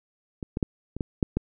clicks, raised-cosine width 3 ms, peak -20 / -15 / -10 / -21 / -14 / -8 / -11 dBFS, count 7, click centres 0.428 / 0.571 / 0.628 / 0.966 / 1.008 / 1.228 / 1.37 s, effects none

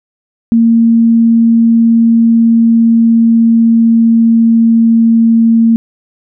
sine tone with pitch glide, 229.6 to 228.1 Hz, A#3 to A#3, -26 to -37 cents, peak -4 dBFS, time 0.52-5.76 s, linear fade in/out 0 ms, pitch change -11 cents, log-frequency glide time 2.08-5.4 s, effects none

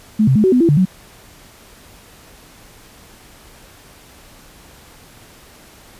sine tone with pitch steps, 215.4 / 132 / 212.7 / 376.2 / 250.1 / 335.8 / 146.1 / 185.7 Hz, A3 / C3 / G#3 / F#4 / B3 / E4 / D3 / F#3, -37 / +16 / +42 / +29 / +22 / +32 / -9 / +7 cents, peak -9 dBFS, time 0.19-0.854 s, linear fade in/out 10 ms, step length 83 ms, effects pink hiss -44 dBFS RMS until 5.99 s + resampled to 32000 Hz

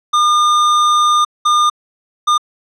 square tone bursts at uneven times, 1210 Hz, D#6, 49 cents flat, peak -10 dBFS, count 3, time 0.13-1.25 / 1.45-1.7 / 2.27-2.38 s, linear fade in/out 10 ms, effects low-pass 6000 Hz 12 dB/octave

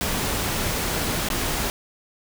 pink noise with dropouts, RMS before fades -25 dBFS, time 0.01-1.7 s, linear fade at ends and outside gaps 0 ms, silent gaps 1.287-1.302 s, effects none

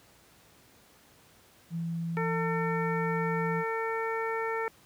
sine tone, 167.1 Hz, E3, 24 cents sharp, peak -30 dBFS, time 1.7-3.64 s, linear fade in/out 50 ms
harmonic tone, 450 Hz, A4, 39 cents sharp, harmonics 1 / 2 / 3 / 4 / 5, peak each -32 / -35 / -37 / -38 / -39 dBFS, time 2.17-4.68 s, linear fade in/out 0 ms
effects pink hiss -59 dBFS RMS until 4.85 s + high-pass 80 Hz 12 dB/octave

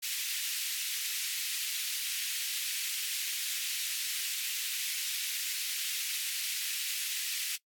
pink high-pass noise, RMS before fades -35 dBFS, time 0.02-7.57 s, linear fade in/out 20 ms, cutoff 2300 Hz, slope 24 dB/octave, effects noise-tail reverb RT60 0.1 s tail -20 dB re dry + AAC 64 kbps

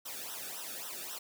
white noise with flanger, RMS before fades -42 dBFS, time 0.05-1.19 s, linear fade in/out 10 ms, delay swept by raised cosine 0.43 to 1.01 ms, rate 3.7 Hz, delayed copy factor -0.95, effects none

